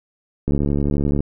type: click train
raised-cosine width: 3 ms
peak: -8 dBFS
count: 53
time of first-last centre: 0.48-1.205 s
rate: 71.7 Hz
effects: none